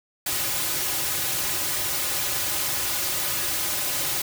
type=noise with comb filter; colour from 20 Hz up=white; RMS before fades=-26 dBFS; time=0.26-4.22 s; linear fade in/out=5 ms; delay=4.4 ms; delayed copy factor=-0.95; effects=none